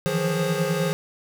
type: tone cluster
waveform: square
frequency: 155.8 / 166.6 / 175.6 / 413.5 / 532 Hz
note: D#3 / E3 / F3 / G#4 / C5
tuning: +3 / +19 / +10 / -8 / +29 cents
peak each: -29 dBFS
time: 0.06-0.93 s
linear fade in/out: 0 ms
effects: none